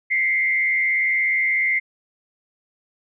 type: tone with frequency modulation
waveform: sine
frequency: 2093 Hz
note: C7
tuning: in tune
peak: -17 dBFS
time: 0.1-1.8 s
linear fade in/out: 20 ms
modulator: 96.7 Hz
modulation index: 0.81
effects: none